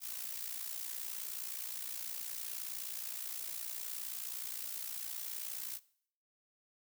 blue noise with amplitude modulation, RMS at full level -39 dBFS, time 0-5.8 s, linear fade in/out 50 ms, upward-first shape sine, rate 59.3 Hz, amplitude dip 70%, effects noise-tail reverb RT60 0.6 s tail -20 dB re dry

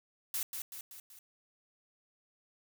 blue noise with echo, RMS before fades -35 dBFS, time 0.34-0.43 s, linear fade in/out 2 ms, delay 190 ms, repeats 4, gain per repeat -5 dB, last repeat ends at 1.19 s, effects none

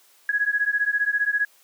sine beating tone pair, 1661.2 / 1676.2 Hz, G#6 / G#6, 0 / +16 cents, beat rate 15 Hz, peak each -23 / -23 dBFS, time 0.29-1.45 s, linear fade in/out 2 ms, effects white hiss -57 dBFS RMS until 1.63 s + high-pass 400 Hz 12 dB/octave

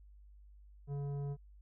triangle tone with tanh clipping, 141.8 Hz, C#3, 40 cents sharp, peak -38 dBFS, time 0.87-1.37 s, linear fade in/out 50 ms, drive 15 dB, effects added 50 Hz sine -55 dBFS peak until 1.61 s

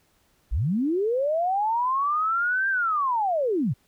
sine linear two-way sweep, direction up then down, 38.76 to 1600 to 98.8 Hz, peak -21 dBFS, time 0.51-3.74 s, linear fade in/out 20 ms, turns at 2.69 s, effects pink hiss -65 dBFS RMS until 3.87 s

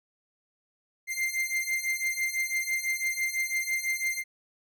45% pulse beating tone pair, 2093 / 2099 Hz, C7 / C7, 0 / +5 cents, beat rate 6 Hz, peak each -31 / -30 dBFS, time 1.07-4.24 s, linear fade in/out 50 ms, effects none

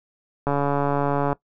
click train, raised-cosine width 1 ms, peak -9 dBFS, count 123, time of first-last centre 0.47-1.329 s, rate 142 Hz, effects noise-tail reverb RT60 0.1 s tail -20 dB re dry

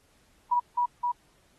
sine tone with echo, 970 Hz, B5, 31 cents flat, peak -20 dBFS, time 0.51-0.6 s, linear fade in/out 10 ms, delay 260 ms, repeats 2, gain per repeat -2 dB, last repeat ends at 1.12 s, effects pink hiss -65 dBFS RMS until 1.58 s + AAC 32 kbps

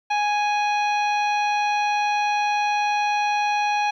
harmonic tone, 830.6 Hz, G#5, in tune, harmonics 1 / 2 / 3 / 4 / 5 / 7, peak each -20 / -32 / -27 / -38 / -37 / -42 dBFS, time 0.1-3.91 s, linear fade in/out 10 ms, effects 10-bit

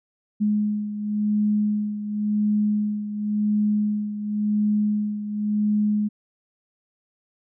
sine beating tone pair, 209.5 / 210.43 Hz, G#3 / G#3, +15 / +23 cents, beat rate 0.93 Hz, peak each -21 / -27 dBFS, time 0.4-6.09 s, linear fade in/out 20 ms, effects none

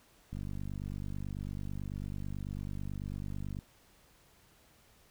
click train, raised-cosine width 5 ms, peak -28 dBFS, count 161, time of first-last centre 0.33-3.589 s, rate 49.1 Hz, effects pink hiss -64 dBFS RMS until 5.1 s

